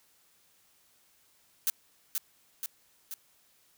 blue noise with echo, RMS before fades -27 dBFS, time 1.67-1.7 s, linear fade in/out 0 ms, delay 480 ms, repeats 3, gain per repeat -4 dB, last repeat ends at 3.14 s, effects white hiss -66 dBFS RMS until 3.77 s

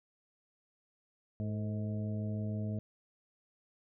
harmonic tone with a mistuned harmonic, 106.1 Hz, G#2, 38 cents sharp, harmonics 1 / 2 / 3 / 4 / 5 / 6, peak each -35 / -38 / -50 / -50 / -54 / -48 dBFS, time 1.4-2.79 s, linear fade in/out 0 ms, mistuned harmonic 4, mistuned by +67 cents, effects none

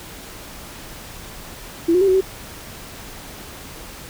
sine tone with pitch steps, 335.4 / 363 / 392.3 / 373.8 / 381.4 Hz, E4 / F#4 / G4 / F#4 / G4, +30 / -33 / +1 / +18 / -47 cents, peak -12 dBFS, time 1.88-2.21 s, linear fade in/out 10 ms, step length 66 ms, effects pink hiss -37 dBFS RMS until 4.09 s

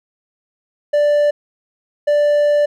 triangle tone pair in turn, 587.3 / 587.3 Hz, D5 / D5, 0 / 0 cents, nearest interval unison, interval 0 cents, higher neither, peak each -9 dBFS, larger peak neither, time 0.93-1.31 / 2.07-2.66 s, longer second, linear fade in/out 10 ms, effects none

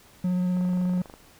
triangle tone with vibrato, 180.8 Hz, F#3, 40 cents flat, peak -20 dBFS, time 0.24-1.02 s, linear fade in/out 5 ms, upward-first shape sine, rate 16 Hz, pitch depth 13 cents each way
click train, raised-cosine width 1 ms, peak -29 dBFS, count 15, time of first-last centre 0.57-1.139 s, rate 24.6 Hz
effects pink hiss -54 dBFS RMS until 1.39 s

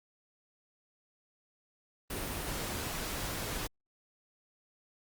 pink noise, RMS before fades -37 dBFS, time 2.1-3.67 s, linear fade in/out 5 ms, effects Opus 32 kbps

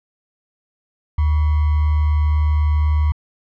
sine tone with sample-and-hold, 76 Hz, D#2, 40 cents flat, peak -13 dBFS, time 1.18-3.12 s, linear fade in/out 5 ms, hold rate 1050 Hz, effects low-pass 2000 Hz 12 dB/octave

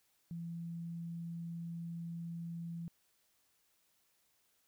sine tone, 168.5 Hz, E3, 38 cents sharp, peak -40 dBFS, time 0.31-2.88 s, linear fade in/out 0 ms, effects white hiss -75 dBFS RMS until 4.67 s

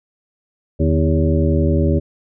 harmonic tone with a mistuned harmonic, 80.4 Hz, E2, 43 cents flat, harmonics 1 / 2 / 3 / 4 / 5 / 7, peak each -16 / -19 / -21 / -22 / -23 / -24 dBFS, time 0.79-2 s, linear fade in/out 20 ms, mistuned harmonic 2, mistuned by -100 cents, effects none

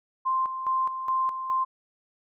sine tone with tremolo, 1046.5 Hz, C6, in tune, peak -22 dBFS, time 0.25-1.65 s, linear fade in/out 20 ms, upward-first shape square, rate 2.4 Hz, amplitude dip 60%, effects none

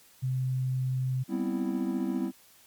sine tone, 129.4 Hz, C3, 19 cents flat, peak -26 dBFS, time 0.22-1.24 s, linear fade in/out 20 ms
triangle chord, C major seventh, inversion second, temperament equal, 196 / 246.9 / 261.6 / 329.6 Hz, G3 / B3 / C4 / E4, 0 / 0 / 0 / 0 cents, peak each -31 dBFS, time 1.28-2.32 s, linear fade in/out 50 ms
effects white hiss -58 dBFS RMS until 2.66 s + MP3 96 kbps

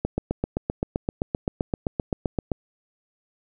click train, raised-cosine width 2 ms, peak -10 dBFS, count 20, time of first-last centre 0.05-2.518 s, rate 7.7 Hz, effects none

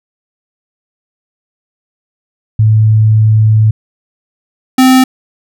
sine / square tone pair in turn, 108.9 / 259 Hz, A2 / C4, -17 / -17 cents, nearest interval octave + minor third, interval 1500 cents, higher second, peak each -4 dBFS, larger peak neither, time 2.59-3.71 / 4.78-5.04 s, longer first, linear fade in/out 5 ms, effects none

